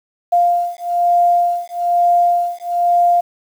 sine beating tone pair, 698.5 / 699.6 Hz, F5 / F5, 0 / +3 cents, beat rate 1.1 Hz, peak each -15 dBFS, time 0.32-3.21 s, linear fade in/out 10 ms, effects 7-bit

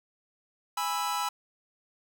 45% pulse chord, E major, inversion first, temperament just, 824.1 / 988.9 / 1318.5 Hz, G#5 / B5 / E6, -14 / +2 / 0 cents, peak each -34 / -32 / -33 dBFS, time 0.77-1.29 s, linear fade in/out 5 ms, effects none

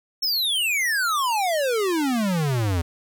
square exponential sweep, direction down, 5460 to 81.3 Hz, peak -21 dBFS, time 0.22-2.82 s, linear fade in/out 10 ms, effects none

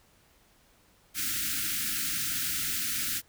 white band-stop noise, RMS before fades -31 dBFS, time 1.14-3.22 s, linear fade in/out 50 ms, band 340 to 1300 Hz, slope 96 dB/octave, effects pink hiss -63 dBFS RMS until 3.28 s

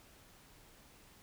silence, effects pink hiss -61 dBFS RMS until 1.22 s

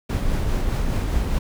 brown noise with tremolo, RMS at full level -20 dBFS, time 0.09-1.39 s, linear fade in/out 10 ms, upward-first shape triangle, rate 4.9 Hz, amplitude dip 35%, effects none

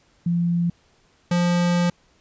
sine / square tone pair in turn, 172 / 175.01 Hz, F3 / F3, -26 / +4 cents, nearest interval unison, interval 30 cents, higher second, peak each -18 dBFS, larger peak neither, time 0.26-0.7 / 1.31-1.9 s, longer second, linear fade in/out 5 ms, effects pink hiss -60 dBFS RMS until 2.2 s + resampled to 16000 Hz

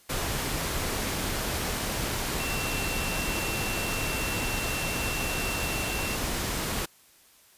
sine tone in noise, 2706 Hz, E7, 45 cents sharp, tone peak -34 dBFS, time 2.39-6.16 s, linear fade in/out 10 ms, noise pink, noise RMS -30 dBFS, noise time 0.09-6.86 s, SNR -7 dB, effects white hiss -58 dBFS RMS until 7.57 s + resampled to 32000 Hz

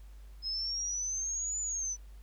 sine exponential two-way sweep, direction up then down, 5090 to 7040 to 5930 Hz, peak -32 dBFS, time 0.42-1.97 s, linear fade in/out 50 ms, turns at 1.6 s, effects added 50 Hz sine -47 dBFS peak until 2.22 s + pink hiss -66 dBFS RMS until 2.22 s

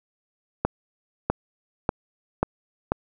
accelerating click train, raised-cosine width 1 ms, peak -6 dBFS, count 5, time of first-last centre 0.65-2.92 s, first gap 650 ms, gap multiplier 0.91, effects none

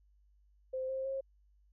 sine tone with pitch steps, 520 / 529.1 / 538.3 Hz, C5 / C5 / C5, -11 / +19 / +49 cents, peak -34 dBFS, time 0.73-1.21 s, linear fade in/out 10 ms, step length 160 ms, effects added 50 Hz sine -64 dBFS peak until 1.72 s

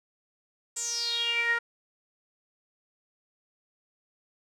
sawtooth tone with band-pass filter sweep, 469 Hz, A#4, 11 cents sharp, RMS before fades -29 dBFS, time 0.76-1.59 s, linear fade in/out 10 ms, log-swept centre 7800 to 1600 Hz, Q 9.4, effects none

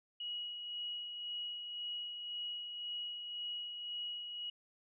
sine tone with tremolo, 2907 Hz, F#7, 31 cents flat, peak -38 dBFS, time 0.2-4.5 s, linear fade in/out 5 ms, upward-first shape sine, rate 1.9 Hz, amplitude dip 40%, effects none

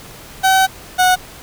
30% pulse tone pair in turn, 762 / 735.1 Hz, G5 / F#5, -49 / -11 cents, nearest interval minor second, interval 62 cents, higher first, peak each -7 dBFS, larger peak neither, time 0.43-0.67 / 0.98-1.16 s, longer first, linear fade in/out 20 ms, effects pink hiss -37 dBFS RMS until 1.42 s

